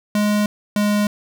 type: tone pair in turn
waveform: square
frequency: 208.5 / 207.4 Hz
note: G#3 / G#3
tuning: +7 / -2 cents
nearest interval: unison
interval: 9 cents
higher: first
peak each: -16 dBFS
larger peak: neither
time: 0.15-0.46 / 0.76-1.07 s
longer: neither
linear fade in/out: 2 ms
effects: none